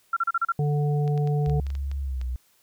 sine tone bursts, 1366 Hz, F6, 39 cents flat, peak -20 dBFS, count 6, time 0.13-0.521 s, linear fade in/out 5 ms, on 36 ms, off 35 ms
harmonic tone, 146.83 Hz, D3, in tune, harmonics 1 / 3 / 5, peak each -21 / -31 / -35 dBFS, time 0.59-1.6 s, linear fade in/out 2 ms
clicks, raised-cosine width 0.2 ms, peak -27 dBFS, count 10, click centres 1.078 / 1.177 / 1.274 / 1.461 / 1.497 / 1.667 / 1.703 / 1.752 / 1.915 / 2.214 s
sine tone with pitch glide, 69.3 to 62.46 Hz, C#2 to B1, 0 to +20 cents, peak -26 dBFS, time 1.47-2.36 s, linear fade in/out 0 ms, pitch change -180 cents, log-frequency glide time 2.02-2.22 s
effects white hiss -63 dBFS RMS until 2.62 s

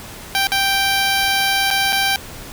10% pulse tone with dropouts, 784 Hz, G5, in tune, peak -7 dBFS, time 0.35-2.16 s, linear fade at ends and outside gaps 0 ms, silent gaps 0.47-0.519 / 1.704-1.711 / 1.924-1.928 s, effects pink hiss -35 dBFS RMS until 2.52 s

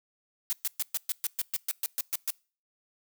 blue noise bursts, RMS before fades -29 dBFS, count 13, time 0.5-2.304 s, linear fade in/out 0 ms, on 28 ms, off 120 ms, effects noise-tail reverb RT60 0.4 s tail -26 dB re dry

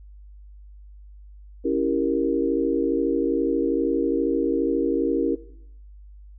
sine chord, C# diminished seventh, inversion none, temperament equal, 277.2 / 329.6 / 392 / 466.2 Hz, C#4 / E4 / G4 / Bb4, 0 / 0 / 0 / 0 cents, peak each -25 / -25 / -27 / -25 dBFS, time 1.64-5.36 s, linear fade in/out 20 ms, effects noise-tail reverb RT60 0.7 s tail -18 dB re dry + added 50 Hz sine -42 dBFS peak until 6.38 s

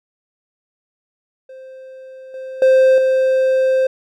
triangle tone with level steps, 523.3 Hz, C5, in tune, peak -32 / -25 / -6 / -10 dBFS, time 1.49-3.87 s, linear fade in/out 5 ms, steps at 2.34 / 2.62 / 2.98 s, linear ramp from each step 2 ms, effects none

